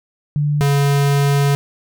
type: tone pair in turn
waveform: sine / square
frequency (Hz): 147.1 / 141.36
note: D3 / C#3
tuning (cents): +3 / +34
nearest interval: minor second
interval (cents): 69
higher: first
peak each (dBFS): -14 / -13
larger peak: second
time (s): 0.36-0.61 / 0.61-1.55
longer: second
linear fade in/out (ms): 0
effects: none